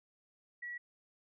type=tone; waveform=sine; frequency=1931 Hz; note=B6; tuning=39 cents flat; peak=-40 dBFS; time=0.62-0.78 s; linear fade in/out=10 ms; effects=none